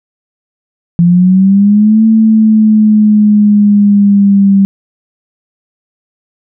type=linear two-way sweep; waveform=sine; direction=up then down; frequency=170.1 to 222.3 to 195.7 Hz; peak=-3 dBFS; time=0.99-4.65 s; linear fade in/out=0 ms; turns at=2.05 s; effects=none